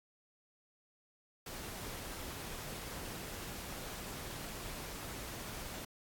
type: noise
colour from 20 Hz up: pink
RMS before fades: -45 dBFS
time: 1.46-5.85 s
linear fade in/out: 5 ms
effects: AAC 64 kbps